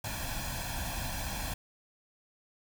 pink noise with comb filter, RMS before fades -36 dBFS, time 0.04-1.54 s, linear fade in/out 5 ms, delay 1.2 ms, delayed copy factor +0.8, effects none

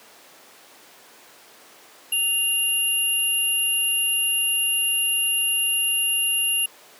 sine tone pair together, 2800 / 11236 Hz, F7 / F9, +4 / +9 cents, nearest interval 2 octaves, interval 2405 cents, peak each -22 dBFS, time 2.12-6.66 s, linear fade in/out 5 ms, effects pink hiss -48 dBFS RMS until 6.99 s + high-pass 400 Hz 12 dB/octave

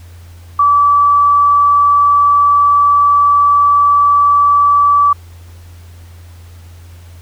sine tone, 1154 Hz, D6, 31 cents flat, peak -6 dBFS, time 0.59-5.13 s, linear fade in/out 5 ms, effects added 86 Hz sine -33 dBFS peak until 7.21 s + pink hiss -46 dBFS RMS until 7.21 s

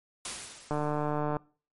white noise with exponential decay, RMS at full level -34 dBFS, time 0.25-1.22 s, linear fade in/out 2 ms, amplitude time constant 210 ms
click train, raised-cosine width 1 ms, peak -17 dBFS, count 99, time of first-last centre 0.71-1.368 s, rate 149 Hz
effects noise-tail reverb RT60 0.4 s tail -23 dB re dry + MP3 48 kbps

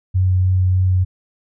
sine tone with vibrato, 92.5 Hz, F#2, in tune, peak -12 dBFS, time 0.14-1.05 s, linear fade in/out 20 ms, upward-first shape sine, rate 3.3 Hz, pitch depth 9 cents each way, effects none

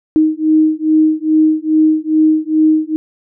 sine beating tone pair, 311.1 / 313.5 Hz, D#4 / D#4, 0 / +13 cents, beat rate 2.4 Hz, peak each -12 dBFS, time 0.16-2.96 s, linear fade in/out 0 ms, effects none

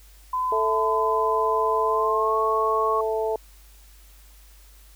sine tone with pitch glide, 1015 to 1100.5 Hz, B5 to C#6, +47 to -13 cents, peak -22 dBFS, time 0.33-3.01 s, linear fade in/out 5 ms, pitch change +140 cents, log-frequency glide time 1.84-2.36 s
harmonic tone, 220 Hz, A3, in tune, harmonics 2 / 3 / 4, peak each -24 / -28 / -30 dBFS, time 0.52-3.36 s, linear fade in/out 2 ms
effects added 50 Hz sine -48 dBFS peak until 4.95 s + white hiss -55 dBFS RMS until 4.95 s

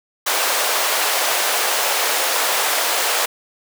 pink high-pass noise, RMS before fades -19 dBFS, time 0.26-3.26 s, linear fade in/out 10 ms, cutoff 510 Hz, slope 24 dB/octave, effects none

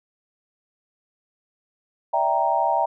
sine chord, E half-diminished seventh, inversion third, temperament equal, 587.3 / 659.3 / 784 / 932.3 Hz, D5 / E5 / G5 / Bb5, 0 / 0 / 0 / 0 cents, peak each -28 / -24 / -23 / -22 dBFS, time 2.13-2.86 s, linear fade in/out 10 ms, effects none

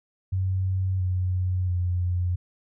sine tone with pitch steps, 94.1 / 91.63 / 89.23 Hz, F#2 / F#2 / F2, +30 / -16 / +38 cents, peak -22 dBFS, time 0.32-2.36 s, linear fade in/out 10 ms, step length 680 ms, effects none

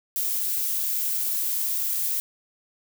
violet noise, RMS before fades -26 dBFS, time 0.16-2.2 s, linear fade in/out 0 ms, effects none

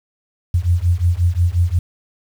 sine beating tone pair, 84.6 / 90.2 Hz, E2 / F#2, +45 / -44 cents, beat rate 5.6 Hz, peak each -16 dBFS, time 0.54-1.79 s, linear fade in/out 5 ms, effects 7-bit

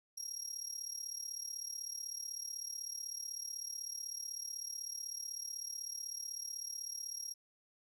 35% pulse tone with amplitude modulation, 5620 Hz, F8, 10 cents sharp, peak -35 dBFS, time 0.17-7.34 s, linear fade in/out 10 ms, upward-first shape sine, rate 36 Hz, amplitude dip 80%, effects none

